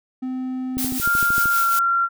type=tone; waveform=triangle; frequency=257.1 Hz; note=C4; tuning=30 cents flat; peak=-22 dBFS; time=0.22-0.99 s; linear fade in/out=10 ms
type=click train; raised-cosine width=3 ms; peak=-18 dBFS; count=10; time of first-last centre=0.77-1.457 s; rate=13.1 Hz
type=noise with tremolo; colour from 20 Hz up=blue; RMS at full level=-25 dBFS; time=0.78-1.79 s; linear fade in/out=0 ms; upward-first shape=sine; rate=5.3 Hz; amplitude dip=50%
type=tone with pitch glide; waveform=sine; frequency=1396.9 to 1372.9 Hz; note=F6 to F6; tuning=0 to -30 cents; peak=-16 dBFS; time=1.01-2.09 s; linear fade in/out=50 ms; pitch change=-30 cents; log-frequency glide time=1.49-1.63 s
effects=none